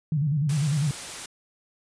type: tone with vibrato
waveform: sine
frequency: 146.83 Hz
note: D3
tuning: in tune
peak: -21 dBFS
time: 0.12-0.91 s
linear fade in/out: 2 ms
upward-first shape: square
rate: 10 Hz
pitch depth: 110 cents each way
type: noise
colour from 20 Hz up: white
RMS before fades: -36 dBFS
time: 0.49-1.26 s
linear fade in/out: 5 ms
effects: resampled to 22050 Hz